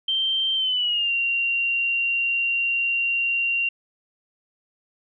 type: tone with pitch glide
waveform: sine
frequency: 3136 to 2762 Hz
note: G7 to F7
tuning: 0 to -20 cents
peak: -20 dBFS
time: 0.08-3.69 s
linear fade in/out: 5 ms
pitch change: -220 cents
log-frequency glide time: 0.55-1.12 s
effects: none